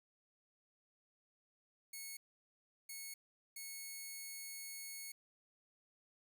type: tone bursts at uneven times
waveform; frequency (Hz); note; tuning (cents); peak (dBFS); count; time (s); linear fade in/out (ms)
5% pulse; 2200; C#7; -14; -36; 3; 1.93-2.17 / 2.89-3.14 / 3.56-5.12; 5
effects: none